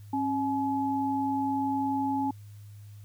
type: tone pair together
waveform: sine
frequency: 271.1 / 850 Hz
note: C#4 / G#5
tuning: -38 / +40 cents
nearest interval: octave + minor sixth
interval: 1978 cents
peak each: -28 / -29 dBFS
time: 0.13-2.31 s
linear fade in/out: 5 ms
effects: added 103 Hz sine -44 dBFS peak until 3.04 s + white hiss -63 dBFS RMS until 3.04 s